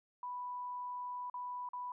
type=tone with dropouts; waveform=sine; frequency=988 Hz; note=B5; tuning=in tune; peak=-39 dBFS; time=0.23-1.92 s; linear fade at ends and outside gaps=2 ms; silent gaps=1.299-1.341 / 1.689-1.733 s; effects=none